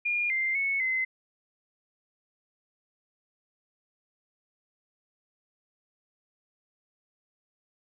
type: tone with pitch steps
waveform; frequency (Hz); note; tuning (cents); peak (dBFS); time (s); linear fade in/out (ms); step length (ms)
sine; 2421 / 2092 / 2205 / 2054; D#7 / C7 / C#7 / C7; -48 / -1 / -10 / -33; -25; 0.05-1.05; 10; 250
effects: none